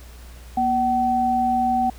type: tone pair together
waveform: sine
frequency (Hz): 239.4 / 760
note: A#3 / F#5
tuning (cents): +46 / +46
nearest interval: octave + minor sixth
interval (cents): 2000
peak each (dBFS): -24 / -18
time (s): 0.57-1.9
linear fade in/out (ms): 5
effects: added 60 Hz sine -39 dBFS peak until 1.98 s + pink hiss -48 dBFS RMS until 1.98 s